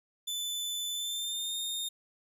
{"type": "tone with pitch glide", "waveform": "sawtooth", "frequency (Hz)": [3509, 3664], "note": ["A7", "A#7"], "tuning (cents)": [-5, -31], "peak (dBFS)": -30, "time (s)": [0.27, 1.89], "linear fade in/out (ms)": 10, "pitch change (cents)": 74, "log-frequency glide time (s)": [0.93, 1.56], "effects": []}